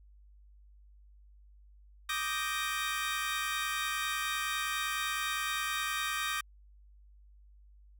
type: chord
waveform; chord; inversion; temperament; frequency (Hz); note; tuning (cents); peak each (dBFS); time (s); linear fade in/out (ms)
25% pulse; Eb major seventh; third; equal; 1174.7 / 1244.5 / 1568 / 1864.7; D6 / Eb6 / G6 / Bb6; 0 / 0 / 0 / 0; -34; 2.09-6.41; 5
effects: added 50 Hz sine -55 dBFS peak until 7.99 s